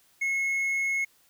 triangle tone, 2176 Hz, C#7, 33 cents flat, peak -23 dBFS, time 0.21-1.05 s, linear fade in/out 10 ms, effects white hiss -63 dBFS RMS until 1.29 s

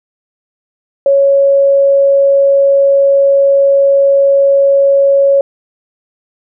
sine tone, 554.4 Hz, C#5, in tune, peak -5 dBFS, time 1.06-5.41 s, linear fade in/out 2 ms, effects none

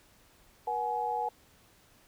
sine tone cluster, 481.7 / 743 / 843 Hz, B4 / F#5 / G#5, -43 / +7 / +26 cents, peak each -37 / -35 / -31 dBFS, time 0.67-1.29 s, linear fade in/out 5 ms, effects pink hiss -62 dBFS RMS until 2.07 s

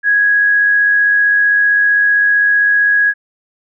sine tone with amplitude modulation, 1661.2 Hz, G#6, in tune, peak -7 dBFS, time 0.03-3.14 s, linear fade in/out 50 ms, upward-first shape sine, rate 95.5 Hz, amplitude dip 30%, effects none

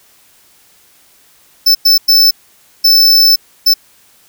square tone bursts at uneven times, 5280 Hz, E8, 2 cents sharp, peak -5 dBFS, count 5, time 1.66-1.75 / 1.85-1.98 / 2.08-2.31 / 2.84-3.36 / 3.66-3.74 s, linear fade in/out 10 ms, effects white hiss -48 dBFS RMS until 4.28 s

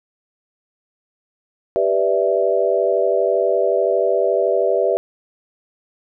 sine chord, E minor seventh, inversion first, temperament equal, 392 / 493.9 / 587.3 / 659.3 Hz, G4 / B4 / D5 / E5, 0 / 0 / 0 / 0 cents, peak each -20 dBFS, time 1.76-4.97 s, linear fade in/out 0 ms, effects none

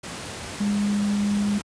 sine tone in noise, 204.6 Hz, G#3, 26 cents flat, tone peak -20 dBFS, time 0.6-1.59 s, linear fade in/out 10 ms, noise pink, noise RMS -34 dBFS, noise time 0.03-1.62 s, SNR +11 dB, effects high-pass 80 Hz 12 dB/octave + resampled to 22050 Hz

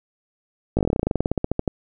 slowing click train, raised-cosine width 2 ms, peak -7 dBFS, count 22, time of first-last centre 0.77-1.678 s, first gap 18 ms, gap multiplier 1.08, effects none

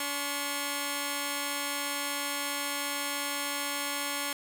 5% pulse tone pair together, 285.2 / 1078 Hz, C#4 / C#6, +49 / -49 cents, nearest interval octave + major seventh, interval 2302 cents, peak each -22 dBFS, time 0-4.33 s, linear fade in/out 2 ms, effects none

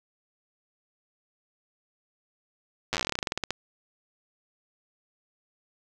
slowing click train, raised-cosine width 0.2 ms, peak -10 dBFS, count 21, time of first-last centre 2.93-3.506 s, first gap 8 ms, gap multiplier 1.12, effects none

